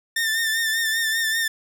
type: tone with vibrato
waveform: sawtooth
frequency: 1797 Hz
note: A6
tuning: 36 cents sharp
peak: -17 dBFS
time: 0.16-1.48 s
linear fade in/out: 5 ms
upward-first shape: triangle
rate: 5.1 Hz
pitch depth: 50 cents each way
effects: none